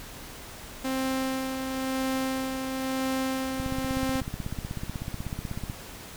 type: tone with tremolo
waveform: sawtooth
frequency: 263.3 Hz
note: C4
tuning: 11 cents sharp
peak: -22 dBFS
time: 0.84-4.21 s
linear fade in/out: 10 ms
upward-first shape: sine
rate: 0.98 Hz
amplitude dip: 40%
type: click train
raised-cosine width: 5 ms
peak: -20 dBFS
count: 35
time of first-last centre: 3.6-5.699 s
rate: 16.2 Hz
effects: pink hiss -43 dBFS RMS until 6.16 s